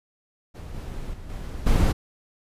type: noise with level steps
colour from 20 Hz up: brown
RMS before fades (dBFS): -36 / -33 / -39 / -33 / -18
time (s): 0.54-1.93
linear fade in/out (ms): 20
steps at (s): 0.74 / 1.13 / 1.29 / 1.66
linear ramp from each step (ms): 10
effects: resampled to 32000 Hz